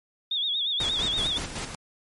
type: tone with vibrato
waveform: sine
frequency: 3527 Hz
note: A7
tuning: 3 cents sharp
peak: -24 dBFS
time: 0.31-1.38 s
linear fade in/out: 5 ms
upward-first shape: sine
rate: 8.5 Hz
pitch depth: 110 cents each way
type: noise with tremolo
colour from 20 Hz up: pink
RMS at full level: -32 dBFS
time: 0.8-1.75 s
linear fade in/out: 2 ms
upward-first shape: square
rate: 5.3 Hz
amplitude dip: 50%
effects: low-pass 12000 Hz 12 dB/octave + MP3 48 kbps